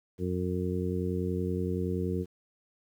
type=harmonic tone; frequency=90.6 Hz; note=F#2; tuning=36 cents flat; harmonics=1 / 2 / 3 / 4 / 5; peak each=-33 / -33 / -37 / -35 / -36 dBFS; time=0.18-2.26 s; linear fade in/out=50 ms; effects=10-bit